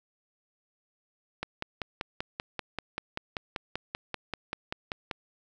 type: click train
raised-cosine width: 0.3 ms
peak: -16 dBFS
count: 20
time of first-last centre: 1.43-5.112 s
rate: 5.16 Hz
effects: none